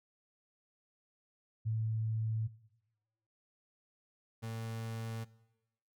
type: tone pair in turn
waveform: sine / 35% pulse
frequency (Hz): 110.7 / 113.09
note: A2 / A2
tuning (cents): +11 / +48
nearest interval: unison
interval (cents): 37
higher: second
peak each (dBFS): -31 / -37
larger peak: first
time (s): 1.65-2.48 / 4.42-5.25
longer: neither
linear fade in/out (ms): 20
effects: noise-tail reverb RT60 1.0 s tail -20 dB re dry